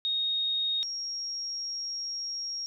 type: tone pair in turn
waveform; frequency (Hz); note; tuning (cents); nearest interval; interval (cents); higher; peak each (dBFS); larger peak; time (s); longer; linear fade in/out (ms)
sine; 3729 / 5587; A#7 / F8; 0 / 0; perfect fifth; 700; second; -26 / -32; first; 0.05-0.83 / 0.83-2.66; second; 0
effects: none